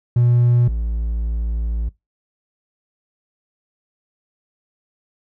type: tone pair in turn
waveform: triangle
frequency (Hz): 120.9 / 56.47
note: B2 / A1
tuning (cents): -36 / +46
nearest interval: octave + minor second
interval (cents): 1318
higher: first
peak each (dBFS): -9 / -17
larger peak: first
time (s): 0.16-0.68 / 0.68-1.89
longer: second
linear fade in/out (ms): 5
effects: noise-tail reverb RT60 0.2 s tail -21 dB re dry + tanh soft clip ceiling -5 dBFS